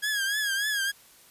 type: tone with vibrato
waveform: sawtooth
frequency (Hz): 1648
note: G#6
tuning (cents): -14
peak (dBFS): -22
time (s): 0.02-0.92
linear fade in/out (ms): 20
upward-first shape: triangle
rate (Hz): 3.4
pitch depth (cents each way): 97
effects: white hiss -55 dBFS RMS until 1.3 s + resampled to 32000 Hz